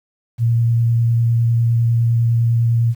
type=tone with vibrato; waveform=sine; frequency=116.54 Hz; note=A#2; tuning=in tune; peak=-12 dBFS; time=0.38-2.95 s; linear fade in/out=50 ms; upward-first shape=sine; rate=9.9 Hz; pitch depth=11 cents each way; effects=8-bit